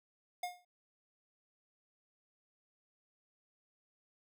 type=tone with exponential decay; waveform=square; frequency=715 Hz; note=F5; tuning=41 cents sharp; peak=-34 dBFS; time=0.43-0.65 s; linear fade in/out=5 ms; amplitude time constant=46 ms; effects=none